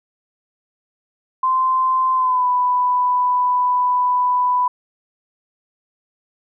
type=tone with pitch glide; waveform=sine; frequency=1037 to 993 Hz; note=C6 to B5; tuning=-16 to +9 cents; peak=-14 dBFS; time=1.43-4.68 s; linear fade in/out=5 ms; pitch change=-75 cents; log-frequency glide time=2.14-2.47 s; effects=none

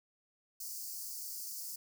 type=high-pass noise; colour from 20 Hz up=white; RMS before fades=-43 dBFS; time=0.6-1.76 s; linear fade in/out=5 ms; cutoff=4500 Hz; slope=96 dB/octave; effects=none

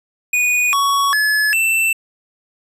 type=tone with pitch steps; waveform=square; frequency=2468 / 1118 / 1710 / 2671 Hz; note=D#7 / C#6 / A6 / E7; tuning=-15 / +14 / -50 / +22 cents; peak=-14 dBFS; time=0.33-1.93 s; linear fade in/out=5 ms; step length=400 ms; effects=resampled to 32000 Hz

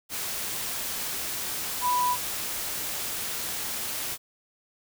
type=tone in noise; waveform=sine; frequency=987.8 Hz; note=B5; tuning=in tune; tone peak=-22 dBFS; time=1.81-2.17 s; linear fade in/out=50 ms; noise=white; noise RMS=-32 dBFS; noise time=0.09-4.18 s; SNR=+7 dB; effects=none

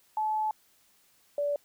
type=tone pair in turn; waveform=sine; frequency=863 / 578.3 Hz; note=A5 / D5; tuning=-34 / -27 cents; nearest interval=perfect fifth; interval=693 cents; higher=first; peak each=-26 dBFS; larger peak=neither; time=0.17-0.51 / 1.38-1.56 s; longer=first; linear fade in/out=2 ms; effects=white hiss -65 dBFS RMS until 1.64 s

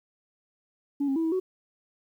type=tone with pitch steps; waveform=sine; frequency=283 / 270.9 / 327 / 323.3 / 372.6 Hz; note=C#4 / C#4 / E4 / E4 / F#4; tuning=+36 / -40 / -14 / -34 / +12 cents; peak=-22 dBFS; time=1-1.4 s; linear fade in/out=10 ms; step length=80 ms; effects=tanh soft clip ceiling -21 dBFS + 10-bit

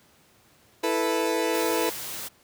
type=chord; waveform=30% pulse; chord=E suspended fourth; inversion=none; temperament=equal; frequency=329.6 / 440 / 493.9 Hz; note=E4 / A4 / B4; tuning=0 / 0 / 0 cents; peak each=-25 dBFS; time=0.83-1.9 s; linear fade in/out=10 ms
type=noise; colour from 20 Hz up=white; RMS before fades=-35 dBFS; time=1.53-2.29 s; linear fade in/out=20 ms
effects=pink hiss -59 dBFS RMS until 2.43 s + high-pass 80 Hz 12 dB/octave

